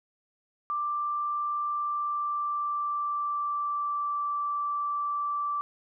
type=tone with pitch glide; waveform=sine; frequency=1179 to 1166.1 Hz; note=D6 to D6; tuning=+6 to -13 cents; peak=-27 dBFS; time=0.7-5.61 s; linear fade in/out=0 ms; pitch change=-19 cents; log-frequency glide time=1.63-4.26 s; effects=none